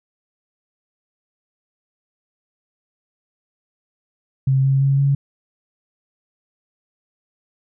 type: tone with pitch steps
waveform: sine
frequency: 133.7 / 135.57 / 137.46 / 139.38 Hz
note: C3 / C#3 / C#3 / C#3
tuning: +38 / -38 / -14 / +10 cents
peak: -13 dBFS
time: 4.47-5.15 s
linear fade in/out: 5 ms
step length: 170 ms
effects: none